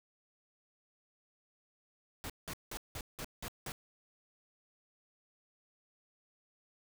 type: noise bursts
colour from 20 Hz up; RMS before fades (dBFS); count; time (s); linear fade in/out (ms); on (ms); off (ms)
pink; -42; 7; 2.24-3.719; 0; 57; 180
effects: none